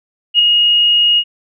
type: tone with ADSR envelope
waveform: sine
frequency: 2871 Hz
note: F7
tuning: 47 cents sharp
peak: -4 dBFS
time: 0.34-1.24 s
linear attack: 51 ms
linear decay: 5 ms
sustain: -4 dB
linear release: 58 ms
effects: none